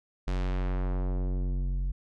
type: tone with low-pass filter sweep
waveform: square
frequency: 46 Hz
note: F#1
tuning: 9 cents flat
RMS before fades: -29 dBFS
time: 0.27-1.92 s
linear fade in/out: 10 ms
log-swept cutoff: 6000 to 100 Hz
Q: 0.74
effects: none